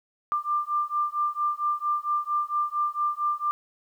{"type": "beating tone pair", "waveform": "sine", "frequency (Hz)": [1188, 1192.4], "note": ["D6", "D6"], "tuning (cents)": [20, 26], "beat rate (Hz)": 4.4, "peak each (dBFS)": -27, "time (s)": [0.32, 3.51], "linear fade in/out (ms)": 0, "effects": ["10-bit"]}